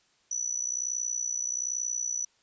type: tone with amplitude modulation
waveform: sine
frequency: 5940 Hz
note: F#8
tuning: 6 cents sharp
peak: -25 dBFS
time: 0.31-2.25 s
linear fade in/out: 5 ms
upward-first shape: sine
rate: 61.2 Hz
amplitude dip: 85%
effects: white hiss -67 dBFS RMS until 2.42 s + resampled to 16000 Hz